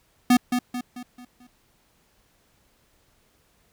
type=tone with echo; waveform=square; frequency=246.9 Hz; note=B3; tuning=in tune; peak=-14 dBFS; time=0.3-0.37 s; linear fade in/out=5 ms; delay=220 ms; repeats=5; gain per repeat=-7 dB; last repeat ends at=1.47 s; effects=pink hiss -64 dBFS RMS until 3.72 s